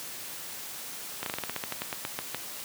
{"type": "slowing click train", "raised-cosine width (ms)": 0.3, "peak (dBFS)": -15, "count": 15, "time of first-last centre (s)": [1.23, 2.346], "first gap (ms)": 32, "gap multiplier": 1.13, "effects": ["white hiss -40 dBFS RMS until 2.64 s", "high-pass 100 Hz 12 dB/octave"]}